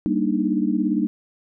sine chord, Eb major seventh, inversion first, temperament equal, 196 / 233.1 / 293.7 / 311.1 Hz, G3 / Bb3 / D4 / Eb4, 0 / 0 / 0 / 0 cents, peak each -24 dBFS, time 0.06-1.07 s, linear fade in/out 0 ms, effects none

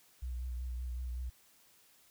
sine tone with vibrato, 61.7 Hz, B1, 1 cent flat, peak -36 dBFS, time 0.22-1.3 s, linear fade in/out 10 ms, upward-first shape sine, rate 5.3 Hz, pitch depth 40 cents each way, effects white hiss -65 dBFS RMS until 2.1 s

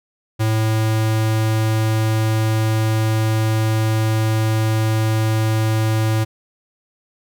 square tone, 110 Hz, A2, in tune, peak -16 dBFS, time 0.39-6.25 s, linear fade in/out 20 ms, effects none

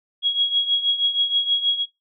sine tone with tremolo, 3312 Hz, G#7, 5 cents flat, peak -14 dBFS, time 0.22-1.86 s, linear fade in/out 50 ms, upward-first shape triangle, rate 6.3 Hz, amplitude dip 80%, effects noise-tail reverb RT60 0.2 s tail -23 dB re dry

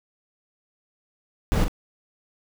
brown noise with echo, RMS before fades -19 dBFS, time 1.52-1.64 s, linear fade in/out 0 ms, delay 41 ms, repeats 1, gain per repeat -7 dB, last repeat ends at 1.681 s, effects none

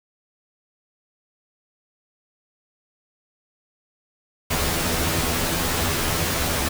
pink noise with comb filter, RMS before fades -23 dBFS, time 4.5-6.69 s, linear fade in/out 10 ms, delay 12 ms, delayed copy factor +0.9, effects none

